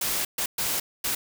white noise bursts at uneven times, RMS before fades -27 dBFS, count 4, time 0.01-0.25 / 0.38-0.46 / 0.58-0.8 / 1.04-1.15 s, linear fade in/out 5 ms, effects none

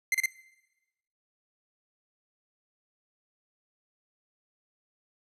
45% pulse tone bursts, 2081 Hz, C7, 10 cents flat, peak -23 dBFS, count 3, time 0.12-0.259 s, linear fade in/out 2 ms, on 25 ms, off 32 ms, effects noise-tail reverb RT60 1.0 s tail -20 dB re dry + resampled to 32000 Hz

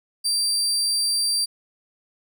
30% pulse tone, 4699 Hz, D8, in tune, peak -17 dBFS, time 0.24-1.46 s, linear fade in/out 20 ms, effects none

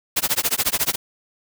white noise with tremolo, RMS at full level -18 dBFS, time 0.16-0.96 s, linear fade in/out 10 ms, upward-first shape sine, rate 14 Hz, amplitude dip 100%, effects none

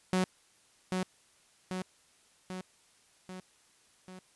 sawtooth tone with echo, 185 Hz, F#3, in tune, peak -22 dBFS, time 0.13-0.24 s, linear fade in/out 0 ms, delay 790 ms, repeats 5, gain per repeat -4 dB, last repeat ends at 4.19 s, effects white hiss -65 dBFS RMS until 4.35 s + resampled to 24000 Hz

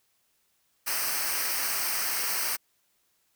white noise with comb filter, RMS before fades -29 dBFS, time 0.86-2.57 s, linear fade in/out 20 ms, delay 0.28 ms, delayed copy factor -0.75, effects white hiss -71 dBFS RMS until 3.35 s

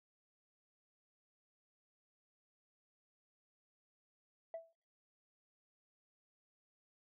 sine tone with exponential decay, 659.3 Hz, E5, in tune, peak -37 dBFS, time 4.54-4.73 s, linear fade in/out 2 ms, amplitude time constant 41 ms, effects noise-tail reverb RT60 0.4 s tail -25 dB re dry + tanh soft clip ceiling -38 dBFS

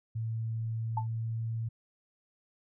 sine tone with pitch glide, 112.7 to 113.62 Hz, A2 to A#2, +42 to -44 cents, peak -31 dBFS, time 0.15-1.69 s, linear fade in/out 10 ms, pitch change +14 cents, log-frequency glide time 0.57-1.57 s
sine tone with exponential decay, 880 Hz, A5, in tune, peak -26 dBFS, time 0.97-1.07 s, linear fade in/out 5 ms, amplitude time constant 21 ms
effects none

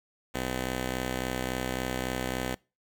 5% pulse tone pair together, 63.6 / 254.4 Hz, C2 / C4, -48 / -48 cents, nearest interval 2 octaves, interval 2400 cents, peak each -20 / -27 dBFS, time 0.34-2.55 s, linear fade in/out 10 ms, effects noise-tail reverb RT60 0.3 s tail -25 dB re dry

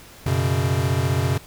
square chord, F# suspended fourth, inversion none, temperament equal, 92.5 / 123.47 / 138.59 Hz, F#2 / B2 / C#3, 0 / 0 / 0 cents, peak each -24 dBFS, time 0.26-1.38 s, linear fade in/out 5 ms, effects pink hiss -45 dBFS RMS until 1.46 s

